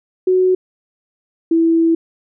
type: tone pair in turn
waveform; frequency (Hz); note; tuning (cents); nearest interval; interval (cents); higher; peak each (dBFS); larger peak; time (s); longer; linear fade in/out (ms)
sine; 370 / 329.6; F#4 / E4; 0 / 0; major second; 200; first; -10; neither; 0.27-0.55 / 1.51-1.95; second; 5
effects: none